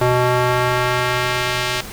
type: tone with band-pass filter sweep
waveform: square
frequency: 124.3 Hz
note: B2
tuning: 12 cents sharp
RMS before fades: -18 dBFS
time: 0.01-1.81 s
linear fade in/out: 5 ms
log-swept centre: 750 to 3300 Hz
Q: 0.75
effects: pink hiss -33 dBFS RMS until 1.92 s